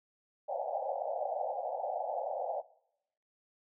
white band-pass noise, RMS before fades -36 dBFS, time 0.48-2.62 s, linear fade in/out 20 ms, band 520 to 820 Hz, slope 96 dB/octave, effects noise-tail reverb RT60 0.8 s tail -21 dB re dry

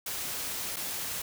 white noise with dropouts, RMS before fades -35 dBFS, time 0.06-1.22 s, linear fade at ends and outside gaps 5 ms, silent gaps 0.761-0.766 s, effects none

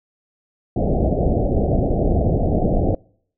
pink low-pass noise, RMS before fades -18 dBFS, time 0.76-2.95 s, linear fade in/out 5 ms, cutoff 740 Hz, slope 96 dB/octave, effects noise-tail reverb RT60 0.6 s tail -26 dB re dry

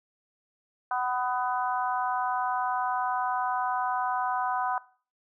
harmonic tone, 250 Hz, B3, 21 cents sharp, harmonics 3 / 4 / 5 / 6, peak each -29 / -31 / -33 / -35 dBFS, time 0.91-4.78 s, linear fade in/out 2 ms, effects noise-tail reverb RT60 0.4 s tail -20 dB re dry

